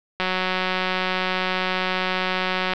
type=click train; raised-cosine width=0.3 ms; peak=-7 dBFS; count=470; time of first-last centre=0.2-2.735 s; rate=185 Hz; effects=low-pass 5000 Hz 12 dB/octave